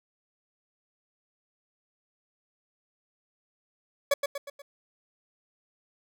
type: tone with echo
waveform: 40% pulse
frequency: 565 Hz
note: C#5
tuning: 33 cents sharp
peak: -19 dBFS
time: 4.11-4.14 s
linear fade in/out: 5 ms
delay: 120 ms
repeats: 4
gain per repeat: -6 dB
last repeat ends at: 4.62 s
effects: none